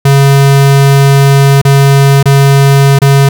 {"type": "tone with dropouts", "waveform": "square", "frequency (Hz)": 138.59, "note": "C#3", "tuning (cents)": 0, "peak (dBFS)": -3, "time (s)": [0.05, 3.29], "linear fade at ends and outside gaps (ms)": 5, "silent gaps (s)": [[1.616, 1.65], [2.229, 2.256], [2.989, 3.017]], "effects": []}